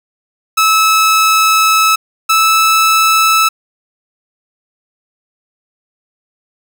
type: tone pair in turn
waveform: sawtooth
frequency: 1300 / 1309.8 Hz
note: E6 / E6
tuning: -24 / -11 cents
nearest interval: unison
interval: 13 cents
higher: second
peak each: -4 dBFS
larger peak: neither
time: 0.57-1.96 / 2.29-3.49 s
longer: first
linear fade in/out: 10 ms
effects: none